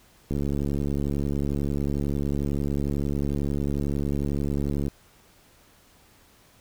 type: click train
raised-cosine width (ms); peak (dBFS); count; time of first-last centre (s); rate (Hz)
3; -15; 326; 0.31-4.881; 71.1
effects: pink hiss -57 dBFS RMS until 6.6 s